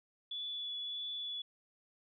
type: tone with vibrato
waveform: sine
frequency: 3433 Hz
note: A7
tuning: 43 cents flat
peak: -38 dBFS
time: 0.31-1.42 s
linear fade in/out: 5 ms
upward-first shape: triangle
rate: 1.6 Hz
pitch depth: 11 cents each way
effects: none